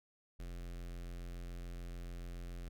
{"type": "tone with notch filter", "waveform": "square", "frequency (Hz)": 43.48, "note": "F1", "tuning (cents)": -7, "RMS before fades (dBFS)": -45, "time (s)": [0.39, 2.69], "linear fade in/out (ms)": 10, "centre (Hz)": 930, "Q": 2, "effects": []}